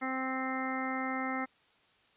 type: harmonic tone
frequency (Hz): 261.6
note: C4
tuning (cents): 0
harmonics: 1 / 2 / 3 / 4 / 5 / 6 / 7 / 8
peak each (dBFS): -36 / -43 / -39 / -45 / -39 / -51 / -42 / -40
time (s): 0.01-1.46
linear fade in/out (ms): 20
effects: white hiss -66 dBFS RMS until 2.16 s + resampled to 8000 Hz